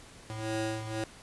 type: ring-modulated tone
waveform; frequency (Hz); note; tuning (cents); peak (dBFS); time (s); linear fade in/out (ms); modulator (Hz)
20% pulse; 220; A3; 0; -24; 0.3-1.04; 0; 109
effects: pink hiss -52 dBFS RMS until 1.22 s + resampled to 24000 Hz